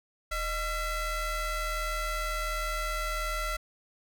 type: ring-modulated tone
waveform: 30% pulse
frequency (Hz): 659.3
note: E5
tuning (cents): 0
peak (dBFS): -24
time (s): 0.31-3.57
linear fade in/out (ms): 10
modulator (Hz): 700
effects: none